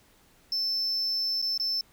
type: tone with dropouts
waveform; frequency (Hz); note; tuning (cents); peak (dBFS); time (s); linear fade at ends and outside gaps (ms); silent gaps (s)
sine; 5300; E8; +9; -23; 0.52-1.81; 2; 1.417-1.424 / 1.577-1.598
effects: tanh soft clip ceiling -25 dBFS + pink hiss -61 dBFS RMS until 1.92 s